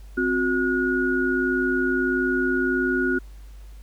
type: tone cluster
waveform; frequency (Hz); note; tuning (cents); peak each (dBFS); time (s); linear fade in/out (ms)
sine; 260.9 / 362.4 / 1448; C4 / F#4 / F#6; -5 / -36 / -38; -24; 0.17-3.19; 10
effects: added 50 Hz sine -39 dBFS peak until 3.82 s + pink hiss -57 dBFS RMS until 3.82 s